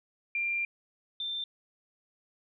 sine tone pair in turn, 2382 / 3572 Hz, D7 / A7, +24 / +25 cents, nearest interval perfect fifth, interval 701 cents, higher second, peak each -28 / -32 dBFS, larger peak first, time 0.35-0.65 / 1.2-1.44 s, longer first, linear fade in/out 2 ms, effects none

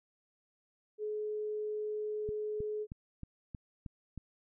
sine tone, 424.7 Hz, G#4, 39 cents sharp, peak -34 dBFS, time 0.98-2.87 s, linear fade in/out 50 ms
click train, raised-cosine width 5 ms, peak -30 dBFS, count 7, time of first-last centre 2.29-4.177 s, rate 3.18 Hz
effects none

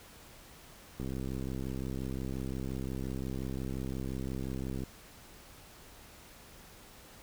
click train, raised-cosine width 3 ms, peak -25 dBFS, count 253, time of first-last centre 1-4.836 s, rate 65.7 Hz, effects pink hiss -54 dBFS RMS until 7.22 s

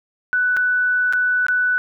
sine tone with dropouts, 1489 Hz, F#6, 11 cents sharp, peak -15 dBFS, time 0.33-1.78 s, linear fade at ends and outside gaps 0 ms, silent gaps 0.566-0.57 / 1.126-1.134 / 1.466-1.484 s, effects none

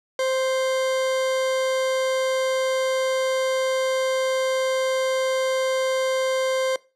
40% pulse tone, 523.3 Hz, C5, in tune, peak -20 dBFS, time 0.19-6.76 s, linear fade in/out 2 ms, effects noise-tail reverb RT60 0.3 s tail -21 dB re dry + low-pass 9000 Hz 12 dB/octave

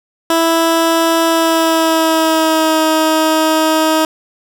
15% pulse tone with pitch glide, 329.6 to 316 Hz, E4 to D#4, 0 to +27 cents, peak -4 dBFS, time 0.3-4.05 s, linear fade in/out 2 ms, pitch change -73 cents, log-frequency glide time 1.25-2.84 s, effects none

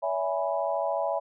sine chord, C# minor seventh, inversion none, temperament equal with one note detuned, 565.7 / 659.3 / 830.6 / 987.8 Hz, C#5 / E5 / G#5 / B5, +35 / 0 / 0 / 0 cents, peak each -30 / -29 / -32 / -34 dBFS, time 0.02-1.2 s, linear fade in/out 20 ms, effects none

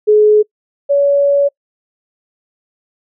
sine tone pair in turn, 423.8 / 565.7 Hz, G#4 / C#5, +35 / +35 cents, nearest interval perfect fourth, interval 500 cents, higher second, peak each -5 / -8 dBFS, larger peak first, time 0.07-0.43 / 0.89-1.49 s, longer second, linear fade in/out 20 ms, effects noise-tail reverb RT60 0.1 s tail -26 dB re dry

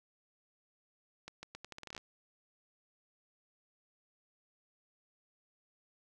accelerating click train, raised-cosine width 0.2 ms, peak -28 dBFS, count 13, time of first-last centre 1.28-1.978 s, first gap 150 ms, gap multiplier 0.8, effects none

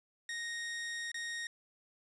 sawtooth tone with dropouts, 1864.7 Hz, A#6, in tune, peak -34 dBFS, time 0.29-1.47 s, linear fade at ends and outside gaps 2 ms, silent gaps 1.117-1.143 s, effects resampled to 22050 Hz + 10-bit

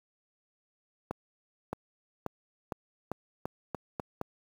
accelerating click train, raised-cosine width 1 ms, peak -19 dBFS, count 9, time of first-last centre 1.11-4.213 s, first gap 620 ms, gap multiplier 0.86, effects high-pass 80 Hz 12 dB/octave + 8-bit

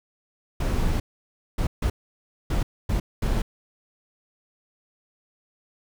brown noise bursts at uneven times, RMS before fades -23 dBFS, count 6, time 0.6-1 / 1.58-1.67 / 1.82-1.9 / 2.5-2.63 / 2.89-3 / 3.22-3.42 s, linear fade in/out 5 ms, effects none

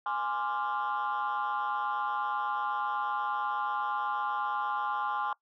sine chord, D half-diminished seventh, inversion second, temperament equal, 830.6 / 1046.5 / 1174.7 / 1396.9 Hz, Ab5 / C6 / D6 / F6, 0 / 0 / 0 / 0 cents, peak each -32 / -33 / -34 / -36 dBFS, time 0.06-5.33 s, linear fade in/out 2 ms, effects noise-tail reverb RT60 0.1 s tail -22 dB re dry + tanh soft clip ceiling -24 dBFS

